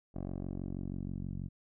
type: tone with low-pass filter sweep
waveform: 10% pulse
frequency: 46.25 Hz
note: F#1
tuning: in tune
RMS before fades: -39 dBFS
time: 0.14-1.49 s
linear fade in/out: 20 ms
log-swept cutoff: 580 to 170 Hz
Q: 1.2
effects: none